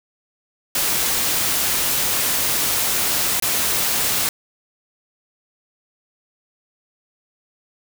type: noise with dropouts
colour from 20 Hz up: white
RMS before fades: -20 dBFS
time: 0.75-4.29 s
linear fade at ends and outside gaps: 2 ms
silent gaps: 3.4-3.423 s
effects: none